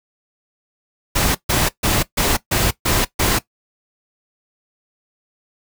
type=noise bursts; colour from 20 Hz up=pink; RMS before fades=-17 dBFS; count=7; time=1.15-3.39 s; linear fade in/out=10 ms; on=200 ms; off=140 ms; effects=noise-tail reverb RT60 0.1 s tail -17 dB re dry